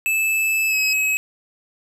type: tone with pitch glide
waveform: square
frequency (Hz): 2620 to 2559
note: E7 to D#7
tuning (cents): -11 to +48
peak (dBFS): -18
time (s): 0.06-1.17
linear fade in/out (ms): 0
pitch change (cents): -41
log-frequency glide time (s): 0.69-0.75
type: tone with exponential growth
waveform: sine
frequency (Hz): 5050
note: D#8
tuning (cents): +25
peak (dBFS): -22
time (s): 0.14-0.93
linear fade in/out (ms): 1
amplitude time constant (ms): 170
effects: none